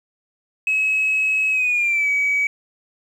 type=tone with pitch glide; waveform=sine; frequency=2567 to 2274 Hz; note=E7 to C#7; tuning=-47 to +44 cents; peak=-15 dBFS; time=0.67-2.47 s; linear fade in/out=2 ms; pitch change=-209 cents; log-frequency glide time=1.51-2.09 s; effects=tanh soft clip ceiling -13 dBFS + 8-bit